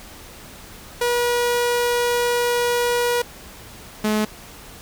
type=tone pair in turn; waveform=sawtooth; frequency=482.2 / 213.8 Hz; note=B4 / A3; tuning=-41 / -49 cents; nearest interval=octave + major second; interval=1408 cents; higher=first; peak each=-14 dBFS; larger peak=neither; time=1.01-3.22 / 4.04-4.25 s; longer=first; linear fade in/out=5 ms; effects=pink hiss -41 dBFS RMS until 4.81 s